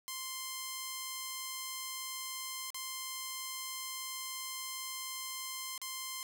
5% pulse tone with dropouts, 1046.5 Hz, C6, in tune, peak -27 dBFS, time 0.08-6.23 s, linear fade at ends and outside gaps 0 ms, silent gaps 2.704-2.745 / 5.778-5.816 s, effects none

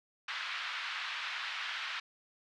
pink band-pass noise, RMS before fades -39 dBFS, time 0.28-2 s, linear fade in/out 5 ms, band 1200 to 3900 Hz, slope 24 dB/octave, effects none

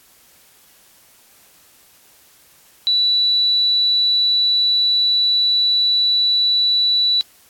sine tone, 3950 Hz, B7, in tune, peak -13 dBFS, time 2.87-7.21 s, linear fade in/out 0 ms, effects white hiss -51 dBFS RMS until 7.49 s + AAC 64 kbps

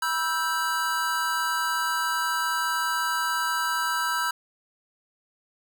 square chord, E minor, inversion second, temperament equal with one note detuned, 973.6 / 1318.5 / 1568 Hz, B5 / E6 / G6, -25 / 0 / 0 cents, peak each -30 / -29 / -29 dBFS, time 0.02-4.31 s, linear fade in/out 5 ms, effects none

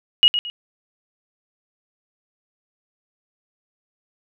sine tone with echo, 2891 Hz, F#7, 41 cents flat, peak -8 dBFS, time 0.23-0.28 s, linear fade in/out 0 ms, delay 110 ms, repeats 2, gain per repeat -10 dB, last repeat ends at 0.5 s, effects none

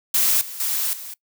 blue noise with level steps, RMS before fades -18 / -34 / -23 / -35 dBFS, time 0.14-1.14 s, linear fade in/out 5 ms, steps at 0.41 / 0.6 / 0.93 s, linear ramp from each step 2 ms, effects noise-tail reverb RT60 0.1 s tail -22 dB re dry

